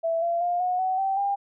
sine tone with pitch steps, 661 / 682.3 / 704.4 / 727.1 / 750.6 / 774.8 / 799.8 Hz, E5 / F5 / F5 / F#5 / F#5 / G5 / G5, +5 / -41 / +15 / -30 / +25 / -20 / +35 cents, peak -22 dBFS, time 0.03-1.36 s, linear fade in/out 20 ms, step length 190 ms, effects none

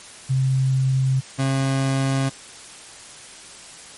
sine / 30% pulse tone pair in turn, 132.2 / 134.9 Hz, C3 / C#3, +18 / -47 cents, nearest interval unison, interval 35 cents, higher second, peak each -16 dBFS, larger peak neither, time 0.29-1.21 / 1.38-2.3 s, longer neither, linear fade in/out 20 ms, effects white hiss -41 dBFS RMS until 3.97 s + MP3 48 kbps

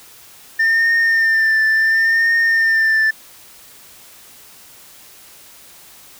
sine tone with vibrato, 1800 Hz, A6, 39 cents sharp, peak -9 dBFS, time 0.59-3.11 s, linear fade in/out 10 ms, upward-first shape triangle, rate 0.71 Hz, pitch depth 38 cents each way, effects tanh soft clip ceiling -11 dBFS + white hiss -43 dBFS RMS until 6.19 s

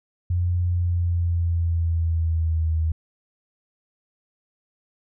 sine tone with pitch glide, 88.3 to 80.04 Hz, F2 to D#2, +20 to +50 cents, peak -19 dBFS, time 0.3-2.92 s, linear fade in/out 5 ms, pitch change -170 cents, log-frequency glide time 0.68-2.72 s, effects none

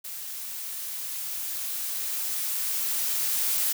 blue noise with level ramp, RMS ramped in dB -37 to -25 dBFS, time 0.04-3.73 s, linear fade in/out 10 ms, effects none

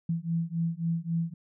sine beating tone pair, 164.81 / 168.51 Hz, E3 / E3, 0 / +38 cents, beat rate 3.7 Hz, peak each -30 dBFS, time 0.09-1.34 s, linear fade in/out 5 ms, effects none

